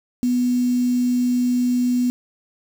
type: tone with quantisation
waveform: sine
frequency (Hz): 246.9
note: B3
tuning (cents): 0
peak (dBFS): -16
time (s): 0.23-2.1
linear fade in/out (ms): 0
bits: 6
effects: none